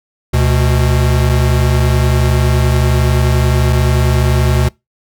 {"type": "tone pair together", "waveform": "square", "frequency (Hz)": [72.11, 123.47], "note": ["D2", "B2"], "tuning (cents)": [-31, 0], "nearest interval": "major sixth", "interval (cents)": 931, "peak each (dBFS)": -13, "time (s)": [0.33, 4.69], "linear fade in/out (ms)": 10, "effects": ["noise-tail reverb RT60 0.2 s tail -24 dB re dry"]}